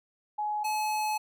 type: tone pair in turn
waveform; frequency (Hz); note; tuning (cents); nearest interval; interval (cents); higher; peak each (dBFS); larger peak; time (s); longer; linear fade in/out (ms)
sine / square; 842 / 855.2; G#5 / A5; +24 / -49; unison; 27; second; -28; neither; 0.38-0.64 / 0.64-1.18; second; 10
effects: none